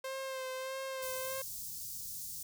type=tone with vibrato; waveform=sawtooth; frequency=526 Hz; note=C5; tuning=9 cents sharp; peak=-34 dBFS; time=0.04-1.42 s; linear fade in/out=5 ms; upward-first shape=sine; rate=1.6 Hz; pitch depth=27 cents each way
type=band-stop noise; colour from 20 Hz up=white; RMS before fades=-43 dBFS; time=1.02-2.43 s; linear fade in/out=5 ms; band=170 to 5100 Hz; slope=24 dB/octave
effects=none